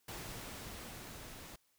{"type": "noise with level ramp", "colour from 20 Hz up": "pink", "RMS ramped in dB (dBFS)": [-45, -51], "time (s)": [0.08, 1.56], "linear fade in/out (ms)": 5, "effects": ["white hiss -75 dBFS RMS until 1.78 s"]}